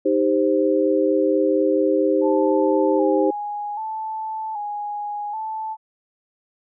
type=chord; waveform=sine; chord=C minor; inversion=first; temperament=equal with one note detuned; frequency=311.1 / 395.4 / 523.3 Hz; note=Eb4 / G4 / C5; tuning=0 / +15 / 0 cents; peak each=-20 dBFS; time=0.05-3.31 s; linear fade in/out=10 ms
type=tone with vibrato; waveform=sine; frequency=852 Hz; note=G#5; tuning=44 cents sharp; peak=-25 dBFS; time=2.21-5.77 s; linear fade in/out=50 ms; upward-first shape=square; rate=0.64 Hz; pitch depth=49 cents each way
effects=none